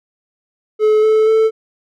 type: tone with pitch steps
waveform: triangle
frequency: 429.6 / 435.6 / 441.7 Hz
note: A4 / A4 / A4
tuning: -41 / -17 / +7 cents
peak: -7 dBFS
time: 0.79-1.51 s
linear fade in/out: 50 ms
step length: 240 ms
effects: none